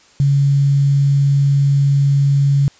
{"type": "tone with quantisation", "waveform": "sine", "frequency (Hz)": 140.1, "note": "C#3", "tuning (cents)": 19, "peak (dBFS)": -10, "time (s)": [0.2, 2.68], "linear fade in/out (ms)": 0, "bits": 6, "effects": ["white hiss -49 dBFS RMS until 2.79 s", "resampled to 16000 Hz"]}